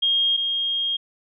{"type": "tone pair in turn", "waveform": "sine", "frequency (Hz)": [3240, 3240], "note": ["G#7", "G#7"], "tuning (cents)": [-43, -43], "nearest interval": "unison", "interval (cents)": 0, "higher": "neither", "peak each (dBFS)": [-17, -21], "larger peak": "first", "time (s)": [[0.02, 0.37], [0.37, 0.97]], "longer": "second", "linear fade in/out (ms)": 10, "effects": []}